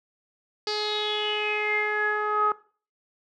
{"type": "tone with low-pass filter sweep", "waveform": "sawtooth", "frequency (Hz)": 422, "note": "G#4", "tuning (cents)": 28, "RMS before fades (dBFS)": -26, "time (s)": [0.67, 2.52], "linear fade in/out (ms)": 2, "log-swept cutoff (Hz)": [4700, 1200], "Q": 9.2, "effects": ["noise-tail reverb RT60 0.4 s tail -18 dB re dry"]}